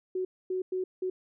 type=tone bursts at uneven times; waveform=sine; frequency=371.1 Hz; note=F#4; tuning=5 cents sharp; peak=-28 dBFS; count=4; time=0.15-0.25 / 0.5-0.62 / 0.72-0.84 / 1.02-1.1 s; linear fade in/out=5 ms; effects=none